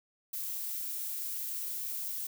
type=noise; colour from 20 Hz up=violet; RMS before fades=-37 dBFS; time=0.33-2.27 s; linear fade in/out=5 ms; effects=none